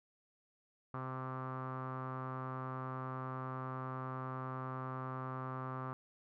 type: tone with low-pass filter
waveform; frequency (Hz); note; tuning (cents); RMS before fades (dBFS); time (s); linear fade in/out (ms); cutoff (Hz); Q
sawtooth; 130; C3; -11; -42; 0.94-5.93; 0; 1200; 6
effects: none